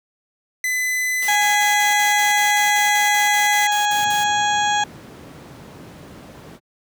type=tone; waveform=45% pulse; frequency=2012 Hz; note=B6; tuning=32 cents sharp; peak=-19 dBFS; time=0.64-3.67 s; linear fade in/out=2 ms
type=noise bursts; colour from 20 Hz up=white; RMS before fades=-32 dBFS; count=16; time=1.22-4.24 s; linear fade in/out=5 ms; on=140 ms; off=52 ms
type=harmonic tone; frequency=830 Hz; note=G#5; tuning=1 cent flat; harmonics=1 / 2 / 3 / 4 / 5 / 7 / 8 / 9; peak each=-18 / -23 / -31 / -25 / -37 / -39 / -29 / -35 dBFS; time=1.28-4.84 s; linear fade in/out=5 ms
type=noise; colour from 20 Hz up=brown; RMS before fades=-33 dBFS; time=3.89-6.6 s; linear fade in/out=50 ms
effects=high-pass 150 Hz 12 dB/octave